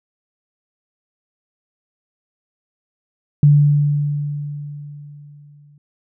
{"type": "tone with exponential decay", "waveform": "sine", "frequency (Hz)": 145.9, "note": "D3", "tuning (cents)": -11, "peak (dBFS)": -6, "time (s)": [3.43, 5.78], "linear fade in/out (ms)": 2, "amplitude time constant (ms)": 510, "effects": []}